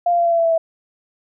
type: tone with pitch steps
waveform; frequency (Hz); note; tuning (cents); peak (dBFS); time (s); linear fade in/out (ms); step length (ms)
sine; 699 / 692.6 / 686.2 / 679.9 / 673.6 / 667.4 / 661.3 / 655.2; F5 / F5 / F5 / F5 / E5 / E5 / E5 / E5; +1 / -15 / -31 / -47 / +37 / +21 / +5 / -11; -13; 0.06-0.58; 5; 65
effects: none